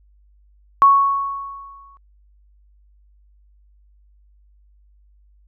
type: tone with exponential decay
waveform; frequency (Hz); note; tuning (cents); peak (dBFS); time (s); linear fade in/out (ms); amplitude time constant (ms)
sine; 1108.7; C#6; 0; -6; 0.82-1.97; 0; 250
effects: added 50 Hz sine -51 dBFS peak until 5.47 s